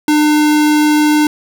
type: tone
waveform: square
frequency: 301.1 Hz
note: D4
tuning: 43 cents sharp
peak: -9 dBFS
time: 0.08-1.27 s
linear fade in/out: 2 ms
effects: none